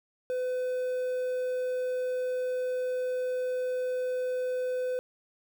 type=tone with quantisation; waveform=triangle; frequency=505 Hz; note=B4; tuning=39 cents sharp; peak=-26 dBFS; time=0.3-4.99 s; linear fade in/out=0 ms; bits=9; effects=none